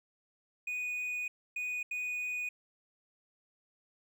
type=tone bursts at uneven times; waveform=triangle; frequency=2476 Hz; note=D#7; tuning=9 cents flat; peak=-32 dBFS; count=3; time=0.67-1.28 / 1.56-1.83 / 1.91-2.49 s; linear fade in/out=5 ms; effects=none